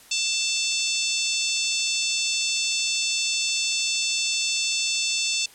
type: harmonic tone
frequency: 887 Hz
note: A5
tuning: 14 cents sharp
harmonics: 3 / 4 / 5 / 6 / 7 / 8 / 9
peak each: -28 / -29 / -30 / -31 / -31 / -32 / -33 dBFS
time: 0.11-5.46 s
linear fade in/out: 5 ms
effects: white hiss -50 dBFS RMS until 5.54 s + low-pass 12000 Hz 12 dB/octave